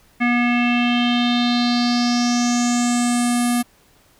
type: tone with low-pass filter sweep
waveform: square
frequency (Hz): 241.5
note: B3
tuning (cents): -39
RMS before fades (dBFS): -18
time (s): 0.2-3.63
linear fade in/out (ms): 20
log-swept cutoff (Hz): 2100 to 11000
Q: 5.2
effects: pink hiss -55 dBFS RMS until 4.19 s